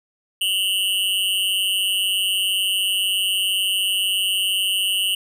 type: tone with amplitude modulation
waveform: square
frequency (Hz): 2936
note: F#7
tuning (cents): -14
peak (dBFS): -15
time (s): 0.41-5.15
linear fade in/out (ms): 5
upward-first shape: sine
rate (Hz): 193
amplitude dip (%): 95
effects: none